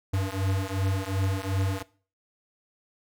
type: beating tone pair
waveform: square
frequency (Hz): 94.9 / 97.6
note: F#2 / G2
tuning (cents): +44 / -7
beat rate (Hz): 2.7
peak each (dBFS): -29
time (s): 0.13-1.83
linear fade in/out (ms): 10
effects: noise-tail reverb RT60 0.4 s tail -20 dB re dry